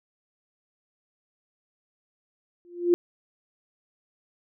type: tone with exponential growth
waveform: sine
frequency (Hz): 349.2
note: F4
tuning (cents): 0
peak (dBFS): -13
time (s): 2.65-2.94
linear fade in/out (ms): 0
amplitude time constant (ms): 63
effects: none